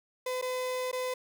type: tone with dropouts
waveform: 35% pulse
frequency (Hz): 507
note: B4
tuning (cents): +45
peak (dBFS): -29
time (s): 0.26-1.14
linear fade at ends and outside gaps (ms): 5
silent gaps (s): 0.415-0.423 / 0.915-0.928
effects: none